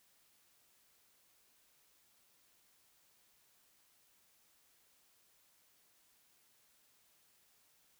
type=silence; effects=white hiss -71 dBFS RMS until 7.99 s